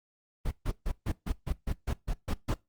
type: noise bursts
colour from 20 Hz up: brown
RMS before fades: -29 dBFS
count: 11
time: 0.45-2.543 s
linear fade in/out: 10 ms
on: 63 ms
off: 140 ms
effects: noise-tail reverb RT60 0.2 s tail -21 dB re dry + Opus 24 kbps